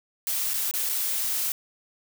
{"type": "noise with dropouts", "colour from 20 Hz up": "blue", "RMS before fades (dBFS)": -27, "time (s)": [0.27, 1.52], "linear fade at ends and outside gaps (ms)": 1, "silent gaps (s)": [[0.536, 0.54], [0.712, 0.738], [0.892, 0.896]], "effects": []}